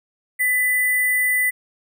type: tone with sample-and-hold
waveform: sine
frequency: 1997 Hz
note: B6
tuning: 19 cents sharp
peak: -16 dBFS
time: 0.39-1.51 s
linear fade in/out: 20 ms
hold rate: 11025 Hz
effects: none